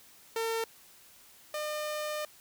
sawtooth tone pair in turn, 453 / 604.7 Hz, A#4 / D#5, -50 / -50 cents, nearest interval perfect fourth, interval 500 cents, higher second, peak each -26 / -29 dBFS, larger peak first, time 0.36-0.64 / 1.54-2.25 s, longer second, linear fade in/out 2 ms, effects white hiss -57 dBFS RMS until 2.4 s

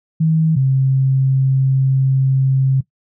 sine tone pair in turn, 159.8 / 133.49 Hz, D#3 / C3, +47 / +35 cents, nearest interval minor third, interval 312 cents, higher first, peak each -11 dBFS, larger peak neither, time 0.2-0.56 / 0.56-2.81 s, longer second, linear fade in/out 10 ms, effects noise-tail reverb RT60 0.1 s tail -17 dB re dry

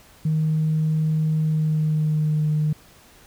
sine tone with pitch glide, 156.4 to 152.56 Hz, D#3 to D#3, +9 to -34 cents, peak -17 dBFS, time 0.25-2.73 s, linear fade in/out 5 ms, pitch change -43 cents, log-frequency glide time 1.39-2.47 s, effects tanh soft clip ceiling -14 dBFS + pink hiss -51 dBFS RMS until 3.26 s

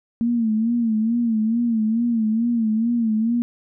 sine tone with vibrato, 227.2 Hz, A#3, 44 cents flat, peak -17 dBFS, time 0.21-3.42 s, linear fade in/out 0 ms, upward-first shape sine, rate 2.3 Hz, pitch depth 90 cents each way, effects none

